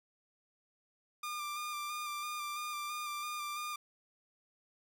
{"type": "tone with vibrato", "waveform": "sawtooth", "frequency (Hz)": 1197, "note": "D6", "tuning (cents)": 33, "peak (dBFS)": -34, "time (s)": [1.23, 3.76], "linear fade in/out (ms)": 5, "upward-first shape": "square", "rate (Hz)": 3, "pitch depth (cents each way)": 20, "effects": []}